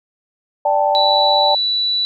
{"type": "chord", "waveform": "sine", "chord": "D suspended fourth", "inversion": "none", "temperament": "equal", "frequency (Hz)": [587.3, 784, 880], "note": ["D5", "G5", "A5"], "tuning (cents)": [0, 0, 0], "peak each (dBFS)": -17, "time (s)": [0.65, 1.55], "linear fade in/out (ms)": 5}
{"type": "tone", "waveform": "sine", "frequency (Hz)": 3951, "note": "B7", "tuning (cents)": 0, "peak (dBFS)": -15, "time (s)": [0.95, 2.05], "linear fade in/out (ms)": 0}
{"effects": []}